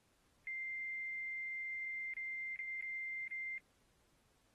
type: tone with dropouts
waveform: sine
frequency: 2093 Hz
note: C7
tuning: in tune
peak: -40 dBFS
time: 0.47-3.58 s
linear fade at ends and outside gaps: 1 ms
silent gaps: 2.137-2.167 / 2.561-2.59 / 2.81-2.824 / 3.276-3.31 s
effects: pink hiss -75 dBFS RMS until 4.54 s + AAC 32 kbps